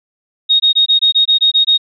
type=tone bursts; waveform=sine; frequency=3735 Hz; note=A#7; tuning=3 cents sharp; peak=-7 dBFS; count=10; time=0.49-1.779 s; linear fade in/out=20 ms; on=110 ms; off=21 ms; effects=none